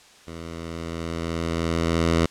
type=tone with level ramp; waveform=10% pulse; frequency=83.1 Hz; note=E2; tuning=15 cents sharp; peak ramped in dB=-27 to -9 dBFS; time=0.27-2.26 s; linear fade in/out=5 ms; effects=white hiss -51 dBFS RMS until 2.3 s + low-pass 7000 Hz 12 dB/octave